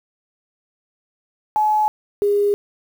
sine tone pair in turn, 853 / 408.1 Hz, G#5 / G#4, +46 / -30 cents, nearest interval octave + minor second, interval 1276 cents, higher first, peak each -14 dBFS, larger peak neither, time 1.56-1.88 / 2.22-2.54 s, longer neither, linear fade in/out 0 ms, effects 7-bit

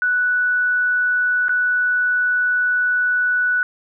sine tone with dropouts, 1480 Hz, F#6, in tune, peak -15 dBFS, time 0.02-3.63 s, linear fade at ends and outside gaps 1 ms, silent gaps 1.483-1.493 s, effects none

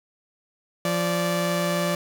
sawtooth tone pair together, 173.33 / 583 Hz, F3 / D5, -13 / -13 cents, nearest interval octave + major sixth, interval 2100 cents, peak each -21 dBFS, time 0.85-1.95 s, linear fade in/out 2 ms, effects none

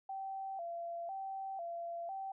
sine tone with vibrato, 727 Hz, F#5, 31 cents flat, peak -39 dBFS, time 0.09-2.32 s, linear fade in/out 5 ms, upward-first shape square, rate 1 Hz, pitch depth 110 cents each way, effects none

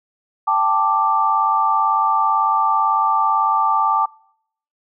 sine chord, G suspended second, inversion none, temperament just, 784 / 882 / 1176 Hz, G5 / A5 / D6, 0 / +4 / +2 cents, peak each -22 / -18 / -17 dBFS, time 0.47-4.06 s, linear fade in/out 10 ms, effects noise-tail reverb RT60 0.7 s tail -26 dB re dry

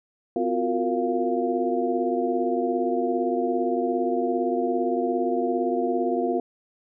sine tone cluster, 254.7 / 348 / 365.5 / 463.8 / 695 Hz, C4 / F4 / F#4 / A#4 / F5, -46 / -6 / -21 / -9 / -9 cents, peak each -28 dBFS, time 0.36-6.4 s, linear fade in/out 2 ms, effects none

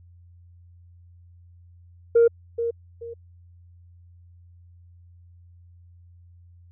sine tone with echo, 466.2 Hz, A#4, in tune, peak -11 dBFS, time 2.15-2.28 s, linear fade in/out 10 ms, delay 430 ms, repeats 2, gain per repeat -11 dB, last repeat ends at 3.14 s, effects tanh soft clip ceiling -10 dBFS + added 87 Hz sine -48 dBFS peak until 6.71 s

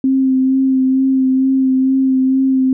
sine tone with vibrato, 263.5 Hz, C4, 12 cents sharp, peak -10 dBFS, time 0.04-2.73 s, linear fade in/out 2 ms, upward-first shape sine, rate 2.2 Hz, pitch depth 19 cents each way, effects none

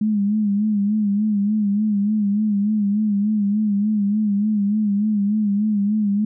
sine tone with vibrato, 207.7 Hz, G#3, in tune, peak -16 dBFS, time 0.01-6.25 s, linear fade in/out 5 ms, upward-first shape sine, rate 3.4 Hz, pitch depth 71 cents each way, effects none

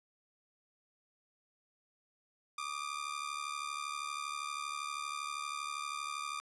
sawtooth ring-modulated tone, 1199 Hz, D6, 36 cents sharp, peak -31 dBFS, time 2.58-6.4 s, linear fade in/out 0 ms, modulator 36.3 Hz, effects resampled to 24000 Hz

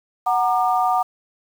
sine chord, Gb augmented, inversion none, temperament equal with one note detuned, 740 / 932.3 / 1200 Hz, Gb5 / Bb5 / D6, 0 / 0 / +37 cents, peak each -18 / -23 / -22 dBFS, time 0.26-1.03 s, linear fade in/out 10 ms, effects 7-bit

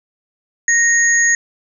sine tone pair together, 1864.7 / 6656 Hz, A#6 / G#8, 0 / +3 cents, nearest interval octave + minor seventh, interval 2203 cents, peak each -12 / -15 dBFS, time 0.68-1.35 s, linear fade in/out 2 ms, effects none

